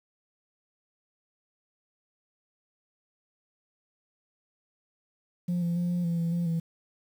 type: tone with pitch steps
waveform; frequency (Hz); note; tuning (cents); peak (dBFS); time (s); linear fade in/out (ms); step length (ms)
sine; 176.1 / 171.1 / 175 / 176 / 169.3 / 167.6 / 172.3 / 165.4; F3 / F3 / F3 / F3 / E3 / E3 / F3 / E3; +15 / -35 / +4 / +14 / +46 / +29 / -23 / +6; -23; 5.48-6.6; 10; 140
effects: tanh soft clip ceiling -24 dBFS + 9-bit